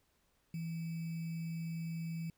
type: tone with sample-and-hold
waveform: sine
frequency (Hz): 164.81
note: E3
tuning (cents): 0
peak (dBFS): -37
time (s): 0.54-2.3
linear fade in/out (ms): 2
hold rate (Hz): 2450
effects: pink hiss -75 dBFS RMS until 2.37 s